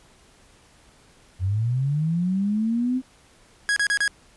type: linear sweep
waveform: sine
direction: up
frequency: 87.9 to 261.6 Hz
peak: -20 dBFS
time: 1.39-3.02 s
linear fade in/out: 50 ms
type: tone bursts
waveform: 45% pulse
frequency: 1656 Hz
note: G#6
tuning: 5 cents flat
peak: -19 dBFS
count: 4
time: 3.69-4.078 s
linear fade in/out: 0 ms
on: 73 ms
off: 32 ms
effects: pink hiss -55 dBFS RMS until 4.36 s + resampled to 24000 Hz